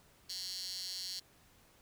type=tone with high-pass filter; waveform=15% pulse; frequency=185 Hz; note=F#3; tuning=in tune; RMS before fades=-42 dBFS; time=0.29-1.2 s; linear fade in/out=10 ms; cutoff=4500 Hz; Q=5.1; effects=pink hiss -65 dBFS RMS until 1.81 s